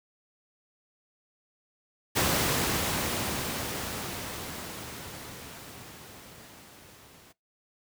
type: noise with level ramp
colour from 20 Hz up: pink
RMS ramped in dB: -24 to -54 dBFS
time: 2.15-7.33 s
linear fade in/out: 20 ms
effects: noise-tail reverb RT60 0.2 s tail -23 dB re dry + high-pass 80 Hz 12 dB/octave